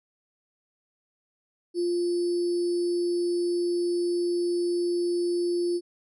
sine tone with sample-and-hold, 349.2 Hz, F4, in tune, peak -23 dBFS, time 1.74-5.81 s, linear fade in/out 50 ms, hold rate 4900 Hz, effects resampled to 24000 Hz

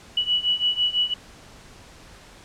sine beating tone pair, 2941 / 2947 Hz, F#7 / F#7, -11 / -8 cents, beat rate 6 Hz, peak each -24 / -22 dBFS, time 0.17-1.14 s, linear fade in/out 5 ms, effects pink hiss -47 dBFS RMS until 2.44 s + low-pass 8000 Hz 12 dB/octave

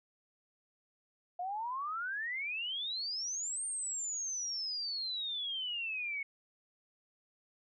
sine exponential two-way sweep, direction up then down, 698.5 to 8870 to 2192 Hz, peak -35 dBFS, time 1.39-6.23 s, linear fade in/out 5 ms, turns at 3.65 s, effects none

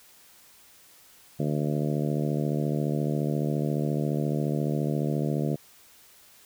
harmonic tone, 74.4 Hz, D2, 23 cents sharp, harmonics 2 / 3 / 4 / 5 / 6 / 7 / 8 / 9, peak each -27 / -31 / -33 / -35 / -37 / -38 / -39 / -40 dBFS, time 1.39-5.56 s, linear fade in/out 10 ms, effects white hiss -55 dBFS RMS until 6.45 s

